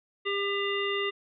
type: harmonic tone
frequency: 399.8 Hz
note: G4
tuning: 34 cents sharp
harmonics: 1 / 3 / 5 / 7 / 9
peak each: -30 / -35 / -33 / -34 / -39 dBFS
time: 0.25-1.11 s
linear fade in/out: 20 ms
effects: none